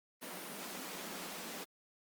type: high-pass noise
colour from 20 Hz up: pink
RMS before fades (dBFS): -45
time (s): 0.21-1.65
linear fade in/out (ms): 20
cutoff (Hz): 170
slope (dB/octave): 96
effects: Opus 32 kbps